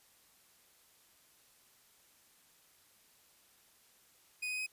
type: tone with pitch steps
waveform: 40% pulse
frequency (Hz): 2489 / 2503 / 2518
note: D#7 / D#7 / D#7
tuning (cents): 0 / +10 / +20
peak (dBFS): -35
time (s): 4.42-4.666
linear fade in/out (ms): 10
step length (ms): 82
effects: white hiss -66 dBFS RMS until 4.72 s + resampled to 32000 Hz